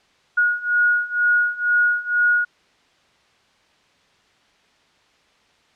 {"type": "beating tone pair", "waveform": "sine", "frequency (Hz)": [1445, 1447.1], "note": ["F#6", "F#6"], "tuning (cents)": [-41, -39], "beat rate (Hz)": 2.1, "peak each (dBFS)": [-20, -18], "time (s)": [0.37, 2.45], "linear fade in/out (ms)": 10, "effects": ["white hiss -58 dBFS RMS until 5.75 s", "low-pass 4000 Hz 12 dB/octave"]}